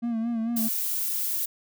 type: tone with vibrato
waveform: triangle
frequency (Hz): 230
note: A#3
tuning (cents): -23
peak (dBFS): -23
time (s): 0.02-0.69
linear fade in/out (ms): 20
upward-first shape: sine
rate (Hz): 4.5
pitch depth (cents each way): 59
type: noise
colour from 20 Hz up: violet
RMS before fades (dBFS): -28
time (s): 0.56-1.46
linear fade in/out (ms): 10
effects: none